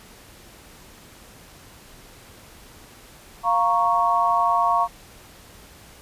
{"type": "chord", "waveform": "sine", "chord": "Bb minor", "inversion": "second", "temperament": "equal", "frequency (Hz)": [698.5, 932.3, 1108.7], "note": ["F5", "Bb5", "Db6"], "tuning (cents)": [0, 0, 0], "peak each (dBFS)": [-22, -22, -20], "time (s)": [3.43, 4.88], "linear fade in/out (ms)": 50, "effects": ["pink hiss -47 dBFS RMS until 6.01 s", "resampled to 32000 Hz"]}